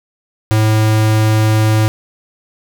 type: tone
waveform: square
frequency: 108.8 Hz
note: A2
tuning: 19 cents flat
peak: -10 dBFS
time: 0.51-1.88 s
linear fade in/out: 0 ms
effects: none